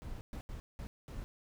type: noise bursts at uneven times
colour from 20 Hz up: brown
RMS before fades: -43 dBFS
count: 5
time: 0.02-0.21 / 0.33-0.41 / 0.49-0.6 / 0.79-0.87 / 1.08-1.24 s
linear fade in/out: 0 ms
effects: none